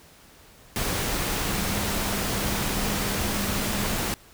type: tone in noise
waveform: sine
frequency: 202.1 Hz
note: G#3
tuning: 47 cents flat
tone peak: -33 dBFS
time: 1.46-3.95 s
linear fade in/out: 0 ms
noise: pink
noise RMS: -27 dBFS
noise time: 0.76-4.14 s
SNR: -9 dB
effects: pink hiss -52 dBFS RMS until 4.33 s